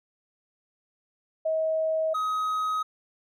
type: tone pair in turn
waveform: sine / triangle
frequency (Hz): 637 / 1263.4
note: D#5 / D#6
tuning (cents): +41 / +26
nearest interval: octave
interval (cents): 1185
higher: second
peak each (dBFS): -23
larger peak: neither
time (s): 1.45-2.14 / 2.14-2.83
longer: neither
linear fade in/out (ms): 10
effects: none